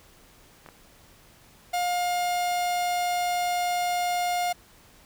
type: clicks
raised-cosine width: 0.5 ms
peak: -29 dBFS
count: 2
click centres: 0.662 / 0.688 s
type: tone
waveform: 45% pulse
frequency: 710 Hz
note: F5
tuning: 28 cents sharp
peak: -24 dBFS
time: 1.73-4.53 s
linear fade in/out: 10 ms
effects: pink hiss -55 dBFS RMS until 5.05 s